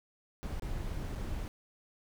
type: noise with dropouts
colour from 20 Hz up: brown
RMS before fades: -37 dBFS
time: 0.43-1.48 s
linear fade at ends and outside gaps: 0 ms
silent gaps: 0.597-0.622 / 1.152-1.158 s
effects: none